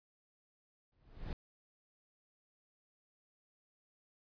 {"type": "noise with exponential growth", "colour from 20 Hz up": "brown", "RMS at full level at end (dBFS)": -37, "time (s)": [0.92, 1.33], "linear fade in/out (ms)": 2, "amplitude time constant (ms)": 88, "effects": ["resampled to 11025 Hz"]}